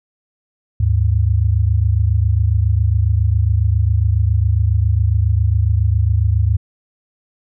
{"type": "tone pair together", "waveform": "sine", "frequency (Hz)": [75.7, 103], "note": ["D#2", "G#2"], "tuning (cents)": [-47, -14], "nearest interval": "perfect fourth", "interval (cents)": 533, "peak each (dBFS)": [-15, -14], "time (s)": [0.8, 6.57], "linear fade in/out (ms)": 5, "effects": []}